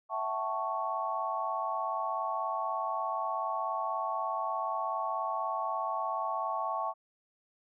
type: chord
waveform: sine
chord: F# minor seventh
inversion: third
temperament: equal with one note detuned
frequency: 659.3 / 756 / 880 / 1108.7 Hz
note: E5 / F#5 / A5 / C#6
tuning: 0 / +37 / 0 / 0 cents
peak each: -37 / -38 / -36 / -34 dBFS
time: 0.09-6.94 s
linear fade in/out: 50 ms
effects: none